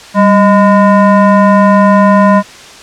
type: tone with frequency modulation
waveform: sine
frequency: 196 Hz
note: G3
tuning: in tune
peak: -3 dBFS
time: 0.14-2.43 s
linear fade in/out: 50 ms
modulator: 819 Hz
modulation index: 1.1
effects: white hiss -32 dBFS RMS until 2.82 s + low-pass 6000 Hz 12 dB/octave